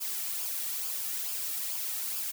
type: noise with flanger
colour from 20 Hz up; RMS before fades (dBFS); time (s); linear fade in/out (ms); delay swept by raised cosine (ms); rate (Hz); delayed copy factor
blue; -34; 0-2.32; 20; 0.5 to 2; 2.3; -0.5
effects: none